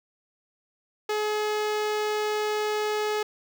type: tone with notch filter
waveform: sawtooth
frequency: 424 Hz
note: G#4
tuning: 36 cents sharp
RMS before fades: -27 dBFS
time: 1.09-3.23 s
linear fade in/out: 5 ms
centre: 11000 Hz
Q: 0.82
effects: none